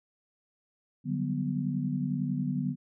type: chord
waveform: sine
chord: G major seventh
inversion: second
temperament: equal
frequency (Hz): 146.83 / 185 / 196 / 246.9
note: D3 / F#3 / G3 / B3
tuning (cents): 0 / 0 / 0 / 0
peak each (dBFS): -32 / -34 / -37 / -32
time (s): 1.04-2.76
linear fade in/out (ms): 50
effects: none